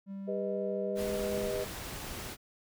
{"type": "tone with pitch glide", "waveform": "triangle", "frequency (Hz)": [196, 204.1], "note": ["G3", "G#3"], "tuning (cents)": [0, -30], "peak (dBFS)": -36, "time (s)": [0.06, 1.51], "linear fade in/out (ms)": 50, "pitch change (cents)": 70, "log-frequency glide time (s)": [0.86, 1.09]}
{"type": "chord", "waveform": "sine", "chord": "G augmented", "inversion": "none", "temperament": "equal with one note detuned", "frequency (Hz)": [400, 493.9, 622.3], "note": ["G4", "B4", "D#5"], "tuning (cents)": [35, 0, 0], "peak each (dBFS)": -36, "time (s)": [0.27, 1.65], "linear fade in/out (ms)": 20}
{"type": "noise", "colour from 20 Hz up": "pink", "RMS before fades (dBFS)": -41, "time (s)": [0.95, 2.37], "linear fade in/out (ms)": 50}
{"effects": []}